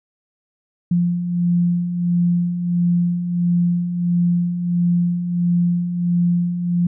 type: beating tone pair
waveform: sine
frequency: 173.2 / 174.7 Hz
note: F3 / F3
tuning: -14 / +1 cents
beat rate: 1.5 Hz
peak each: -24 / -16 dBFS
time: 0.91-6.87 s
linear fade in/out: 5 ms
effects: none